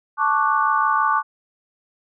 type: chord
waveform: sine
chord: D major seventh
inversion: second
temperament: equal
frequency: 880 / 1108.7 / 1174.7 / 1480 Hz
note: A5 / C#6 / D6 / F#6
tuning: 0 / 0 / 0 / 0 cents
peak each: -22 / -21 / -20 / -24 dBFS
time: 0.17-1.23 s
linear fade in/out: 50 ms
effects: none